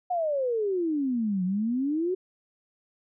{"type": "exponential two-way sweep", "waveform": "sine", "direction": "down then up", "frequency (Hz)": [738, 178.6, 381.1], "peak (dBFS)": -24, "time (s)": [0.1, 2.15], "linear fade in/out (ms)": 10, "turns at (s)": 1.44, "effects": []}